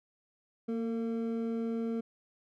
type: tone pair together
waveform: triangle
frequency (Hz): 230.2 / 453.5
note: A#3 / A#4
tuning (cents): -22 / -48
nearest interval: octave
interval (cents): 1174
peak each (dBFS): -30 / -35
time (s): 0.68-2.01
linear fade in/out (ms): 10
effects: none